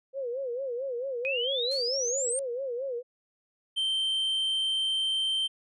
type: tone with vibrato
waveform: sine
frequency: 510 Hz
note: C5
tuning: 44 cents flat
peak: -30 dBFS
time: 0.13-3.03 s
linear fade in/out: 50 ms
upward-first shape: sine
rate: 4.5 Hz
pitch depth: 140 cents each way
type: exponential sweep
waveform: sine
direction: up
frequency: 2467 to 8870 Hz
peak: -28 dBFS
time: 1.25-2.39 s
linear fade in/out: 0 ms
type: noise with exponential decay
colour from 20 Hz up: blue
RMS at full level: -40 dBFS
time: 1.71-2.06 s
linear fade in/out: 5 ms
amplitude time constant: 76 ms
type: tone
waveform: triangle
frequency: 3123 Hz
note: G7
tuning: 7 cents flat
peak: -24 dBFS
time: 3.76-5.48 s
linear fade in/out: 20 ms
effects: resampled to 24000 Hz